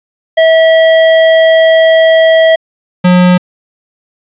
square tone pair in turn, 648 / 180.01 Hz, E5 / F#3, -30 / -47 cents, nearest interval octave + minor seventh, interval 2217 cents, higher first, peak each -4 dBFS, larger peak neither, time 0.37-2.56 / 3.04-3.38 s, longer first, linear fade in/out 10 ms, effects resampled to 8000 Hz + 7-bit

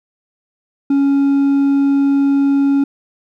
triangle tone with hard clipping, 278.3 Hz, C#4, 7 cents sharp, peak -11 dBFS, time 0.9-2.84 s, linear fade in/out 5 ms, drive 5 dB, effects none

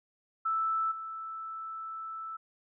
sine tone with level steps, 1318.5 Hz, E6, in tune, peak -27 / -37 dBFS, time 0.45-2.37 s, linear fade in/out 10 ms, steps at 0.91 s, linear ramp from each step 10 ms, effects none

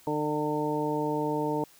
harmonic tone, 150 Hz, D3, 37 cents sharp, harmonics 1 / 2 / 3 / 4 / 5 / 6, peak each -36 / -31 / -31 / -36 / -42 / -32 dBFS, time 0.07-1.64 s, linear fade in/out 2 ms, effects white hiss -57 dBFS RMS until 1.79 s

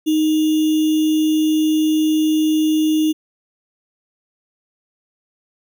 sine tone with sample-and-hold, 311.1 Hz, D#4, in tune, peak -13 dBFS, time 0.06-3.13 s, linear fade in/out 20 ms, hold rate 3150 Hz, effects none

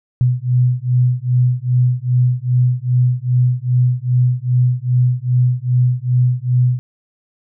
sine beating tone pair, 123.47 / 125.97 Hz, B2 / B2, 0 / +35 cents, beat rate 2.5 Hz, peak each -15 dBFS, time 0.21-6.79 s, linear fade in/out 0 ms, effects none

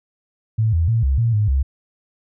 sine tone with pitch steps, 110.6 / 82.7 / 114.1 / 67.4 / 116 / 105.4 / 67.4 Hz, A2 / E2 / A#2 / C#2 / A#2 / G#2 / C#2, +9 / +6 / -37 / -48 / -8 / +26 / -48 cents, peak -14 dBFS, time 0.58-1.63 s, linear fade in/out 10 ms, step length 150 ms, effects none

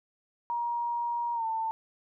sine tone with pitch glide, 947 to 893.8 Hz, A#5 to A5, +27 to +27 cents, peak -28 dBFS, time 0.5-1.71 s, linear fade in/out 0 ms, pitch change -100 cents, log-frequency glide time 1.34-1.45 s, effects none

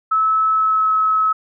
sine tone with pitch glide, 1300 to 1288.8 Hz, E6 to E6, -24 to -39 cents, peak -13 dBFS, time 0.11-1.33 s, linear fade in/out 10 ms, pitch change -15 cents, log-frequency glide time 0.52-0.93 s, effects none

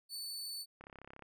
sawtooth tone, 4487 Hz, C#8, 20 cents sharp, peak -38 dBFS, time 0.09-0.66 s, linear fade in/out 50 ms
click train, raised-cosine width 0.5 ms, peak -36 dBFS, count 15, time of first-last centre 0.81-1.223 s, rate 33.9 Hz
effects none

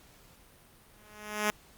5% pulse tone with exponential growth, 210.8 Hz, G#3, 26 cents sharp, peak -13 dBFS, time 0.94-1.5 s, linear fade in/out 0 ms, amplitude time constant 120 ms, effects pink hiss -58 dBFS RMS until 1.77 s + Opus 48 kbps

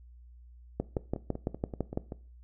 two click trains, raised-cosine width 2 ms, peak -16 / -24 dBFS, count 8 / 7, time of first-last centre 0.8-1.974 / 0.97-2.122 s, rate 5.96 / 5.21 Hz, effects noise-tail reverb RT60 0.4 s tail -19 dB re dry + added 60 Hz sine -50 dBFS peak until 2.43 s

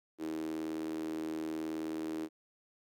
sawtooth tone with high-pass filter, 79.1 Hz, D#2, 29 cents sharp, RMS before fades -38 dBFS, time 0.18-2.29 s, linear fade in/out 50 ms, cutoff 330 Hz, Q 8.8, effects none

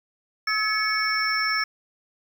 sine tone cluster, 1294 / 1711 / 2218 / 5390 Hz, E6 / A6 / C#7 / E8, -32 / -49 / 0 / +38 cents, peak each -27 dBFS, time 0.47-1.64 s, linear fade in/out 5 ms, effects 8-bit

